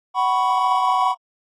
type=chord; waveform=triangle; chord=F# suspended fourth; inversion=none; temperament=equal with one note detuned; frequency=749.9 / 987.8 / 1108.7 Hz; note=F#5 / B5 / C#6; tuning=+23 / 0 / 0 cents; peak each=-19 / -18 / -20 dBFS; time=0.14-1.15 s; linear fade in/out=50 ms; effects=AAC 32 kbps